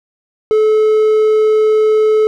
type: tone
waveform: triangle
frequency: 432.1 Hz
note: A4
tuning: 31 cents flat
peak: -6 dBFS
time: 0.51-2.27 s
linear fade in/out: 0 ms
effects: none